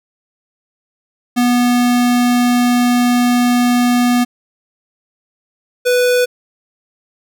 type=tone pair in turn; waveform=square; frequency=244.2 / 494.4 Hz; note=B3 / B4; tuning=-19 / +2 cents; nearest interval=octave; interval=1221 cents; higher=second; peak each=-11 dBFS; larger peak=neither; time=1.36-4.25 / 5.85-6.26 s; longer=first; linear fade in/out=20 ms; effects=none